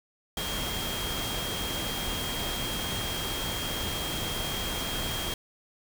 sine tone in noise, 3234 Hz, G#7, 47 cents flat, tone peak -35 dBFS, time 0.37-5.34 s, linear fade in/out 2 ms, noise pink, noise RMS -33 dBFS, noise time 0.37-5.34 s, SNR -5 dB, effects none

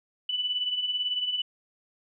sine beating tone pair, 2962 / 2980 Hz, F#7 / F#7, +1 / +12 cents, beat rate 18 Hz, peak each -34 / -27 dBFS, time 0.29-1.42 s, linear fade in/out 5 ms, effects none

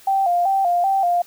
sine tone with vibrato, 739 Hz, F#5, 2 cents flat, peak -15 dBFS, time 0.07-1.22 s, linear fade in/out 5 ms, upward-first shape square, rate 2.6 Hz, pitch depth 91 cents each way, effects white hiss -48 dBFS RMS until 1.26 s

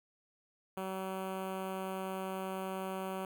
10% pulse tone with notch filter, 189.7 Hz, F#3, 43 cents sharp, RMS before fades -39 dBFS, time 0.77-3.25 s, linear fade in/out 2 ms, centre 5200 Hz, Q 0.54, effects none

